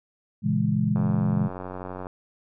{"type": "chord", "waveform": "sine", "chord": "A# half-diminished seventh", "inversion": "none", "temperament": "equal", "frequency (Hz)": [116.54, 138.59, 164.81, 207.7], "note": ["A#2", "C#3", "E3", "G#3"], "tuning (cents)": [0, 0, 0, 0], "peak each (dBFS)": [-27, -28, -26, -24], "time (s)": [0.42, 1.5], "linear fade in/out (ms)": 50}
{"type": "click train", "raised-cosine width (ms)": 1, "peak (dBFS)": -21, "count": 103, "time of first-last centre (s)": [0.96, 2.069], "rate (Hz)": 92}
{"effects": []}